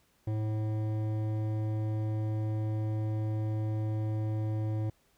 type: tone with hard clipping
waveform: sine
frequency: 108.2 Hz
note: A2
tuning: 29 cents flat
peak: -31 dBFS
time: 0.27-4.9 s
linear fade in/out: 5 ms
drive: 12 dB
effects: pink hiss -69 dBFS RMS until 5.17 s